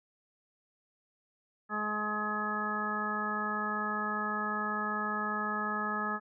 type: harmonic tone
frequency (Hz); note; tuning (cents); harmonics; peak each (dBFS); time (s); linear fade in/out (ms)
211.3; G#3; +30; 1 / 2 / 3 / 4 / 5 / 6 / 8; -38 / -43 / -45 / -40 / -43 / -34 / -37; 1.69-6.2; 50
effects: none